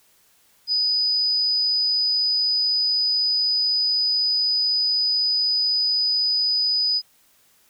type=tone; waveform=sine; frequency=4978 Hz; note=D#8; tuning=in tune; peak=-18 dBFS; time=0.67-7.02 s; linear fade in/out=50 ms; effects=white hiss -59 dBFS RMS until 7.69 s